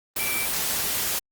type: tone in noise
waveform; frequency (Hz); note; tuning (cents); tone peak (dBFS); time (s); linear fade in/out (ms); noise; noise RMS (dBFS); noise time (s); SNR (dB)
sine; 2333; D7; -12; -28; 0.19-0.46; 5; white; -26; 0.16-1.19; -5
effects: Opus 32 kbps